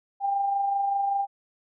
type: tone with amplitude modulation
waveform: sine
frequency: 796 Hz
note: G5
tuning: 26 cents sharp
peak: -21 dBFS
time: 0.2-1.27 s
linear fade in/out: 50 ms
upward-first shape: sine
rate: 25.2 Hz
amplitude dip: 35%
effects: none